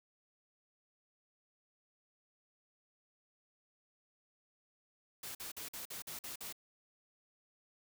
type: noise bursts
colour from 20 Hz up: white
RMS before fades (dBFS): -45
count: 8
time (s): 5.23-6.526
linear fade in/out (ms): 5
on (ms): 120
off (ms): 48
effects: none